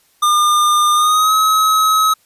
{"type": "tone with pitch glide", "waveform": "square", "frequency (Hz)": [1207, 1278.8], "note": ["D6", "D#6"], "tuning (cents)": [47, 47], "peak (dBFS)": -11, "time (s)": [0.22, 2.14], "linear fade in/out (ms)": 10, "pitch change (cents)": 100, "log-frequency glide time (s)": [0.93, 1.33], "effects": ["white hiss -56 dBFS RMS until 2.25 s", "resampled to 32000 Hz"]}